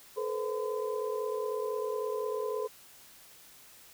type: tone cluster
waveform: sine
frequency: 432 / 481.9 / 518 / 1017 Hz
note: A4 / B4 / C5 / C6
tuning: -32 / -43 / -17 / -50 cents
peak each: -33 / -38 / -38 / -40 dBFS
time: 0.16-2.68 s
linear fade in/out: 20 ms
effects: white hiss -55 dBFS RMS until 3.93 s